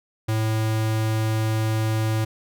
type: tone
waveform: square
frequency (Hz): 110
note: A2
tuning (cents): 0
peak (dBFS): -21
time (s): 0.28-2.25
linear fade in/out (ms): 10
effects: none